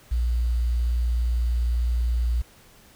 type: tone with quantisation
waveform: sine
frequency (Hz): 59.4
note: A#1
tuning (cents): +33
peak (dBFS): -20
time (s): 0.11-2.42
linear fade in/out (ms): 10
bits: 8
effects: pink hiss -53 dBFS RMS until 2.95 s